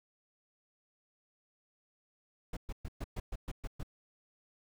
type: noise bursts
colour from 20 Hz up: brown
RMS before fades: -38 dBFS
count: 9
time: 2.53-3.832 s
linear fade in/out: 5 ms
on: 38 ms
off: 120 ms
effects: none